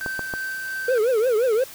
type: tone with tremolo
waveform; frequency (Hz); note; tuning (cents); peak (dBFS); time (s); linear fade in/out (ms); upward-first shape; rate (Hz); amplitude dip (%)
triangle; 1553; G6; -17; -24; 0.01-0.98; 0; triangle; 2.9; 30
type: clicks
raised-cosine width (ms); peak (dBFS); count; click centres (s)
1; -15; 3; 0.062 / 0.193 / 0.338
type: tone with vibrato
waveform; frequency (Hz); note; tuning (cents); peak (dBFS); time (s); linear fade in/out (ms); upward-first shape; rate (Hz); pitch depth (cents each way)
triangle; 470.7; A#4; +17; -15; 0.88-1.64; 5; triangle; 5.7; 230
effects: white hiss -41 dBFS RMS until 1.74 s